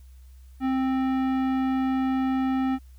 sine tone with tanh clipping, 262.7 Hz, C4, 7 cents sharp, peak -24 dBFS, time 0.6-2.79 s, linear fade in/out 50 ms, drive 16 dB, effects added 64 Hz sine -45 dBFS peak until 2.98 s + white hiss -65 dBFS RMS until 2.98 s

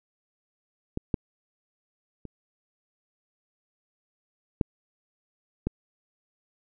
clicks, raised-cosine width 3 ms, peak -16 / -11 / -26 / -9 / -13 dBFS, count 5, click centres 0.974 / 1.142 / 2.253 / 4.612 / 5.67 s, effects none

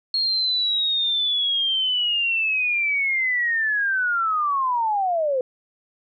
sine linear sweep, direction down, 4281 to 495 Hz, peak -19 dBFS, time 0.14-5.41 s, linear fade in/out 2 ms, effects none

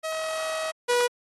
sawtooth tone pair in turn, 637 / 486.5 Hz, D#5 / B4, +41 / -26 cents, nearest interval perfect fourth, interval 467 cents, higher first, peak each -24 / -16 dBFS, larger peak second, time 0.03-0.72 / 0.88-1.08 s, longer first, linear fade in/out 20 ms, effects AAC 32 kbps

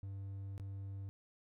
triangle tone with dropouts, 98 Hz, G2, in tune, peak -40 dBFS, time 0.03-1.09 s, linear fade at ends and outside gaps 0 ms, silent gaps 0.579-0.598 s, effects none

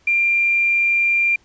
sine tone with quantisation, 2383 Hz, D7, 25 cents sharp, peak -14 dBFS, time 0.07-1.36 s, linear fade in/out 5 ms, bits 7, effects pink hiss -57 dBFS RMS until 1.44 s + resampled to 16000 Hz

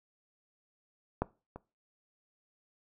clicks, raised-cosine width 1 ms, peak -15 / -29 dBFS, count 2, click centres 1.22 / 1.56 s, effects noise-tail reverb RT60 0.3 s tail -20 dB re dry

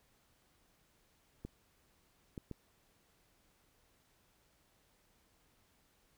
clicks, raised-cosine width 3 ms, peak -30 dBFS, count 3, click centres 1.45 / 2.378 / 2.513 s, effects pink hiss -72 dBFS RMS until 6.17 s

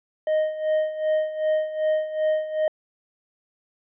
triangle tone with tremolo, 621 Hz, D#5, 3 cents flat, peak -16 dBFS, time 0.27-2.68 s, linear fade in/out 2 ms, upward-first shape sine, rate 2.6 Hz, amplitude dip 75%, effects resampled to 8000 Hz

